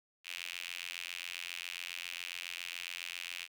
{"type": "tone with high-pass filter", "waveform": "sawtooth", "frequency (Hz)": 87.31, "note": "F2", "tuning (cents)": 0, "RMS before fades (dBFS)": -43, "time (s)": [0.24, 3.48], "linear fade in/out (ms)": 50, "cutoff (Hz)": 2600, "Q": 3.6, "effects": []}